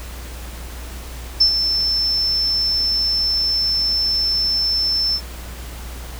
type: tone with ADSR envelope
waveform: sine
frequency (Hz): 5310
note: E8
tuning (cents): +12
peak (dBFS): -8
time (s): 1.4-5.21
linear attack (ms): 12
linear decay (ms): 90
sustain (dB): -8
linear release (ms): 67
effects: added 60 Hz sine -31 dBFS peak until 6.19 s + pink hiss -37 dBFS RMS until 6.19 s